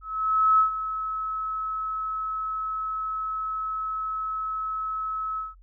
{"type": "tone with ADSR envelope", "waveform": "sine", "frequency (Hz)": 1293, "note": "E6", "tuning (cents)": -34, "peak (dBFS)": -15, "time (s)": [0.01, 5.55], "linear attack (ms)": 580, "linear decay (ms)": 110, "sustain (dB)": -12, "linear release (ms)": 170, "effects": ["noise-tail reverb RT60 0.1 s tail -22 dB re dry", "added 45 Hz sine -49 dBFS peak until 5.62 s"]}